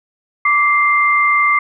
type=tone pair together; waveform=sine; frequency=1166.9 / 2093 Hz; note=D6 / C7; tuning=-11 / 0 cents; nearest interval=minor seventh; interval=1011 cents; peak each=-13 dBFS; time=0.45-1.59 s; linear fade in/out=5 ms; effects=none